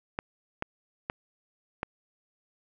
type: clicks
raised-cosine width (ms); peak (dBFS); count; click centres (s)
0.5; -15; 4; 0.189 / 0.624 / 1.099 / 1.831
effects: none